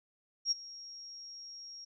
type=tone with ADSR envelope; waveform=sine; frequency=5588 Hz; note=F8; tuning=in tune; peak=-25 dBFS; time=0.45-1.85 s; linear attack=63 ms; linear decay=20 ms; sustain=-20 dB; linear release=10 ms; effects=none